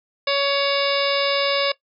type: harmonic tone with a mistuned harmonic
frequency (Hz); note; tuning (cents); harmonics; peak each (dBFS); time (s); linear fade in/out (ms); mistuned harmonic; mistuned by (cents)
560; C#5; +18; 1 / 2 / 3 / 4 / 5 / 6 / 7 / 8 / 9; -21 / -26 / -30 / -27 / -27 / -29 / -29 / -32 / -29; 0.27-1.72; 5; 6; +96
effects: noise-tail reverb RT60 0.1 s tail -18 dB re dry